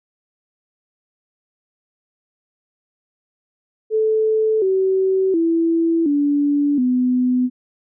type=tone with pitch steps; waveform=sine; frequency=437 / 380.4 / 331.2 / 288.3 / 251 Hz; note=A4 / F#4 / E4 / D4 / B3; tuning=-12 / +48 / +8 / -32 / +28 cents; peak=-14 dBFS; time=3.9-7.5 s; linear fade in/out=50 ms; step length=720 ms; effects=none

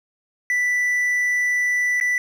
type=tone with dropouts; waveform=triangle; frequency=1975.5 Hz; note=B6; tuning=in tune; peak=-16 dBFS; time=0.5-2.18 s; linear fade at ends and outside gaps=1 ms; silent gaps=2.001-2.011 s; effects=none

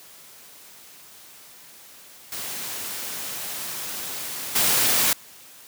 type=noise with level steps; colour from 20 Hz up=white; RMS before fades=-32 / -20 dBFS; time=2.32-5.13 s; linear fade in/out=2 ms; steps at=4.55 s; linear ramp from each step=10 ms; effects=white hiss -47 dBFS RMS until 5.67 s + high-pass 100 Hz 12 dB/octave

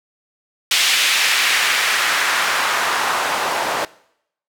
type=noise with band-pass filter sweep; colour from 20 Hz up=white; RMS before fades=-18 dBFS; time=0.71-3.85 s; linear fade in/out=2 ms; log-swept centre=3000 to 740 Hz; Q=1.3; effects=noise-tail reverb RT60 0.7 s tail -21 dB re dry

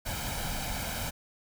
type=noise with comb filter; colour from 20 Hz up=pink; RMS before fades=-34 dBFS; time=0.05-1.11 s; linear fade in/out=20 ms; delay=1.3 ms; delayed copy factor=+0.65; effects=none

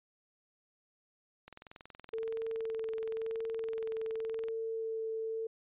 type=click train; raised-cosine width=0.3 ms; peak=-33 dBFS; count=65; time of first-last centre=1.48-4.485 s; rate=21.3 Hz
type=tone with vibrato; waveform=sine; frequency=447.4 Hz; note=A4; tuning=29 cents sharp; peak=-34 dBFS; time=2.13-5.47 s; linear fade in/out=5 ms; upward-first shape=sine; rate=0.92 Hz; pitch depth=10 cents each way
effects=resampled to 8000 Hz

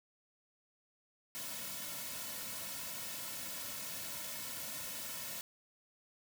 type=noise with comb filter; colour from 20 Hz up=white; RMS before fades=-43 dBFS; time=1.35-5.41 s; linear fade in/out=0 ms; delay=2.5 ms; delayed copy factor=-0.75; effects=none

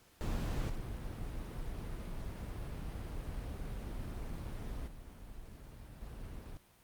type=noise with level steps; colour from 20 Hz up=brown; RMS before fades=-35 / -41 / -50 / -46 dBFS; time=0.21-6.57 s; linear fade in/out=0 ms; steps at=0.69 / 4.87 / 6.01 s; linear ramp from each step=10 ms; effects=pink hiss -65 dBFS RMS until 6.83 s + Opus 48 kbps

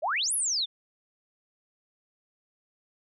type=exponential two-way sweep; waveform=sine; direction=up then down; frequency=550 to 11460 to 3422 Hz; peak=-25 dBFS; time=0.02-0.66 s; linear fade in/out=20 ms; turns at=0.34 s; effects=none

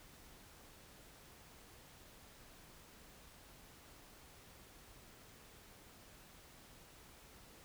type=silence; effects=pink hiss -60 dBFS RMS until 7.64 s

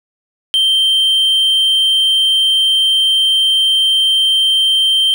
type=tone; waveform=triangle; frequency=3136 Hz; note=G7; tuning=in tune; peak=-8 dBFS; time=0.54-5.14 s; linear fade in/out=0 ms; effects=none

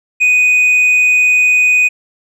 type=tone with tanh clipping; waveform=sine; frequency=2489 Hz; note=D#7; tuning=in tune; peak=-8 dBFS; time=0.2-1.89 s; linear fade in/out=20 ms; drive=3 dB; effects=none

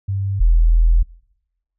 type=tone pair in turn; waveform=sine; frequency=98 / 41.2 Hz; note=G2 / E1; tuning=0 / 0 cents; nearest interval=octave + minor third; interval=1500 cents; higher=first; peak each=-18 / -9 dBFS; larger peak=second; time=0.08-0.4 / 0.4-1.03 s; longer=second; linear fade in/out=10 ms; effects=noise-tail reverb RT60 1.0 s tail -25 dB re dry

